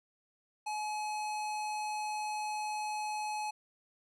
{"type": "tone", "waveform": "square", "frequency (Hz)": 849, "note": "G#5", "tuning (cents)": 38, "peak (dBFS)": -35, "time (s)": [0.66, 3.51], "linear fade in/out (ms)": 10, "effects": ["resampled to 24000 Hz"]}